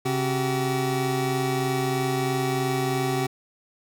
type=tone pair together; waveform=25% pulse; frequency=134.39 / 380.1 Hz; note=C3 / F#4; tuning=+47 / +47 cents; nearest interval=octave + tritone; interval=1800 cents; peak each=-22 dBFS; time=0.05-3.27 s; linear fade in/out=10 ms; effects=none